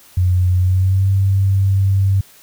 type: tone with pitch glide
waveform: sine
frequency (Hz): 90.7 to 97.21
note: F#2 to G2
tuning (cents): -34 to -14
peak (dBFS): -11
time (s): 0.17-2.21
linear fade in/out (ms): 5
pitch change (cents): +120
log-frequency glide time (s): 0.58-1.08
effects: white hiss -46 dBFS RMS until 2.42 s